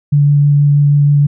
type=tone with vibrato; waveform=sine; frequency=144.5 Hz; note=D3; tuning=28 cents flat; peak=-6 dBFS; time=0.12-1.27 s; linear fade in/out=10 ms; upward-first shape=sine; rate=6.3 Hz; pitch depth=9 cents each way; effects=none